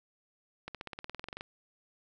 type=accelerating click train; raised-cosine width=0.3 ms; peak=-24 dBFS; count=15; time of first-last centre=0.68-1.409 s; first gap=67 ms; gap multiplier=0.96; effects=none

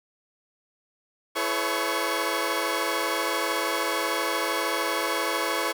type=tone cluster; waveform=15% pulse; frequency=332.6 / 430.4 / 507 / 560 / 1107 Hz; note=E4 / A4 / B4 / C#5 / C#6; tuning=+16 / -38 / +45 / +18 / -3 cents; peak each=-25 dBFS; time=1.35-5.73 s; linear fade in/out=20 ms; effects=none

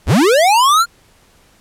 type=linear sweep; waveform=square; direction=up; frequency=36.71 to 1428 Hz; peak=-9 dBFS; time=0.06-0.86 s; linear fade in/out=50 ms; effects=pink hiss -51 dBFS RMS until 1.6 s + low-pass 12000 Hz 12 dB/octave

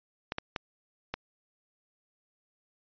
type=clicks; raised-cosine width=0.3 ms; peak=-16 dBFS; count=4; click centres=0.321 / 0.384 / 0.562 / 1.14 s; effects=resampled to 11025 Hz

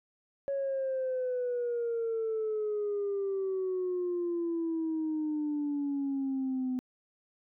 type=exponential sweep; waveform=sine; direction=down; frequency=557 to 252.8 Hz; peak=-28 dBFS; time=0.48-6.79 s; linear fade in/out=0 ms; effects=tanh soft clip ceiling -26 dBFS

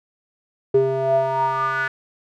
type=tone with band-pass filter sweep; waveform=square; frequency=133.2 Hz; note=C3; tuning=31 cents sharp; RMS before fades=-20 dBFS; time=0.74-1.88 s; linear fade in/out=5 ms; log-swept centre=410 to 1600 Hz; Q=7.8; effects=none

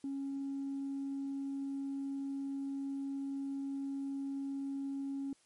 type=tone with tanh clipping; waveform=triangle; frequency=275.3 Hz; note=C#4; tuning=12 cents flat; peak=-36 dBFS; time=0.04-5.33 s; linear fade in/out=2 ms; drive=5 dB; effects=white hiss -69 dBFS RMS until 5.45 s + MP3 48 kbps

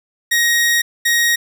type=tone pair in turn; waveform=sawtooth; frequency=1881 / 1881 Hz; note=A#6 / A#6; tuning=+15 / +15 cents; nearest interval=unison; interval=0 cents; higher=neither; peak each=-9 dBFS; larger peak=neither; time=0.31-0.82 / 1.05-1.36 s; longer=first; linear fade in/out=10 ms; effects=none

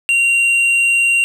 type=tone with hard clipping; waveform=sine; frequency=2761 Hz; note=F7; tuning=20 cents flat; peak=-12 dBFS; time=0.09-1.24 s; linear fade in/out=0 ms; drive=5 dB; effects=none

